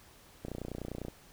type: click train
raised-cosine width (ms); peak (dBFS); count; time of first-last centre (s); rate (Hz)
2; -25; 20; 0.45-1.083; 30
effects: pink hiss -58 dBFS RMS until 1.32 s